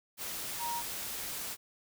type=tone in noise; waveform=sine; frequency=942 Hz; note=A#5; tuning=18 cents sharp; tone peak=-34 dBFS; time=0.58-0.83 s; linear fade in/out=50 ms; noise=white; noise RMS=-39 dBFS; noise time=0.17-1.57 s; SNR=+2 dB; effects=none